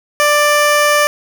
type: tone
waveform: 15% pulse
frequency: 590 Hz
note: D5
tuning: 8 cents sharp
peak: -3 dBFS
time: 0.2-1.07 s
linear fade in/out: 0 ms
effects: none